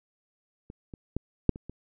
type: clicks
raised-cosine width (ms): 3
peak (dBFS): -29 / -28 / -16 / -6 / -27 / -26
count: 6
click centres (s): 0.701 / 0.938 / 1.166 / 1.493 / 1.559 / 1.696
effects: none